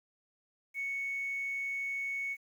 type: tone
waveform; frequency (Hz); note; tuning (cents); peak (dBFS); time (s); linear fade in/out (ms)
sine; 2217; C#7; 0; -32; 0.74-2.37; 50
effects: tanh soft clip ceiling -29 dBFS + 10-bit